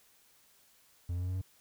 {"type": "tone with pitch steps", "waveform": "triangle", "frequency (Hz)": [87.31, 88.84, 90.39, 91.97, 93.58], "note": ["F2", "F2", "F#2", "F#2", "F#2"], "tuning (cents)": [0, 30, -40, -10, 20], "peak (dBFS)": -30, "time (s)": [1.09, 1.415], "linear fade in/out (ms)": 5, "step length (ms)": 65, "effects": ["white hiss -65 dBFS RMS until 1.6 s"]}